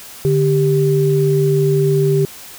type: tone pair together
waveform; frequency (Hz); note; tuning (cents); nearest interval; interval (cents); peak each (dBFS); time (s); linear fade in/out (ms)
sine; 147.11 / 393.3; D3 / G4; +3 / +6; octave + perfect fourth; 1703; -14; 0.25-2.25; 0
effects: white hiss -36 dBFS RMS until 2.58 s